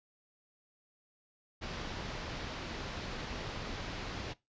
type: low-pass noise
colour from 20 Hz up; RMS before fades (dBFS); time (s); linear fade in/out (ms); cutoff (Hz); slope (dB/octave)
pink; -41; 1.61-4.34; 20; 5200; 24
effects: noise-tail reverb RT60 0.2 s tail -20 dB re dry + resampled to 16000 Hz